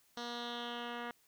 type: tone with low-pass filter sweep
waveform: 10% pulse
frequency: 238.9 Hz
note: A#3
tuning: 43 cents sharp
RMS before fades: -42 dBFS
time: 0.17-1.11 s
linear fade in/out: 2 ms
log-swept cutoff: 4700 to 2300 Hz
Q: 3.6
effects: white hiss -70 dBFS RMS until 1.27 s